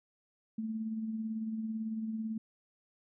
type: tone with tremolo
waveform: sine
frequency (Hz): 220.8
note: A3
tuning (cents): +6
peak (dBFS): -32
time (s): 0.58-2.38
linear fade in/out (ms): 5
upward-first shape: sine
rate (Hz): 18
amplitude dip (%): 40
effects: none